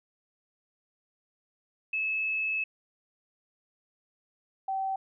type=tone pair in turn; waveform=sine; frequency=2598 / 770.8 Hz; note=E7 / G5; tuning=-26 / -29 cents; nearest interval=octave + major sixth; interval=2103 cents; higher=first; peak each=-27 / -28 dBFS; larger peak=first; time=1.93-2.64 / 4.68-4.96 s; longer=first; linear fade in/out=5 ms; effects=none